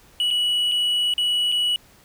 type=tone with dropouts; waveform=triangle; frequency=2936 Hz; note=F#7; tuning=14 cents flat; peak=-17 dBFS; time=0.2-1.76 s; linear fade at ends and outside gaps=1 ms; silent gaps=0.305-0.31 / 0.715-0.719 / 1.138-1.18 / 1.518-1.522 s; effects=pink hiss -53 dBFS RMS until 2.04 s

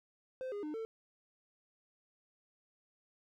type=tone with pitch steps; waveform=triangle; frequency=517 / 409.5 / 302.9 / 447.6 Hz; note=C5 / G#4 / D#4 / A4; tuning=-21 / -24 / -46 / +30 cents; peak=-36 dBFS; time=0.41-0.85 s; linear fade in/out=0 ms; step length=110 ms; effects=none

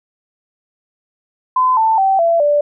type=tone with pitch steps; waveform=sine; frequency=1020 / 888 / 773 / 672.9 / 585.8 Hz; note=C6 / A5 / G5 / E5 / D5; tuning=-44 / +16 / -24 / +35 / -5 cents; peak=-10 dBFS; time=1.56-2.61 s; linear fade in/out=5 ms; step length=210 ms; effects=none

